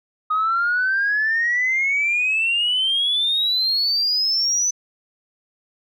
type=exponential sweep; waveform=sine; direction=up; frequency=1244.5 to 6060 Hz; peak=-16 dBFS; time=0.3-4.71 s; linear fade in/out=10 ms; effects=tanh soft clip ceiling -13 dBFS